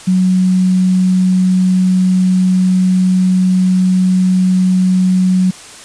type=tone with quantisation; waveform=sine; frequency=184.8 Hz; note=F#3; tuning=2 cents flat; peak=-8 dBFS; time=0.07-5.51 s; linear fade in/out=10 ms; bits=6; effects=white hiss -34 dBFS RMS until 5.84 s + resampled to 22050 Hz